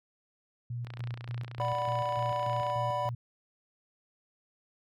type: tone with tremolo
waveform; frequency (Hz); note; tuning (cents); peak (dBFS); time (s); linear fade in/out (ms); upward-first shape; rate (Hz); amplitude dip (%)
sine; 120; B2; -49; -33; 0.7-3.15; 5; square; 3.4; 60
type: click train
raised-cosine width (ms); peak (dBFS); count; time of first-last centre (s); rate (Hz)
0.3; -28; 55; 0.87-2.701; 29.5
type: chord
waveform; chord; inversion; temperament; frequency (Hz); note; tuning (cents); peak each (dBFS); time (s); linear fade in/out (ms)
triangle; B minor; first; equal; 587.3 / 740 / 987.8; D5 / F#5 / B5; 0 / 0 / 0; -32 / -34 / -30; 1.6-3.09; 0
effects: none